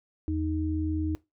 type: tone pair together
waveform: sine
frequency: 82.5 / 311.3 Hz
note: E2 / D#4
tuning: +2 / +1 cents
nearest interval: octave + major seventh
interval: 2299 cents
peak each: -29 / -29 dBFS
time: 0.28-1.15 s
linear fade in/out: 0 ms
effects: noise-tail reverb RT60 0.2 s tail -20 dB re dry